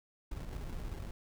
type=noise with sample-and-hold; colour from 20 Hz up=brown; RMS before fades=-41 dBFS; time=0.31-1.11 s; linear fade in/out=5 ms; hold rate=1225 Hz; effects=none